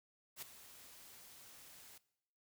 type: noise with ADSR envelope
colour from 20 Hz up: white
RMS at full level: -45 dBFS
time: 0.36-1.98 s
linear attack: 62 ms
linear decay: 7 ms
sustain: -13 dB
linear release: 4 ms
effects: noise-tail reverb RT60 0.8 s tail -20 dB re dry